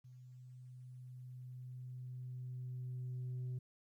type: tone with level ramp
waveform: sine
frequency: 126.2 Hz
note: B2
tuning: 38 cents sharp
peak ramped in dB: -54 to -36 dBFS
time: 0.04-3.59 s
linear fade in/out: 10 ms
effects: tanh soft clip ceiling -38 dBFS + 13-bit